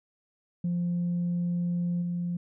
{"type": "tone with level steps", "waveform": "sine", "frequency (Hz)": 174.5, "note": "F3", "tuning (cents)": -1, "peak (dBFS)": [-24, -27], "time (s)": [0.64, 2.37], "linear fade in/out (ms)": 5, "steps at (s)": 2.01, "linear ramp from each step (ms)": 20, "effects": ["tanh soft clip ceiling -23 dBFS"]}